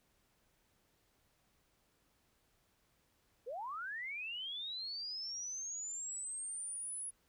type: linear sweep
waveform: sine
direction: up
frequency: 437 to 10440 Hz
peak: -40 dBFS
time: 3.46-7.11 s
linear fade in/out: 20 ms
effects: pink hiss -75 dBFS RMS until 7.28 s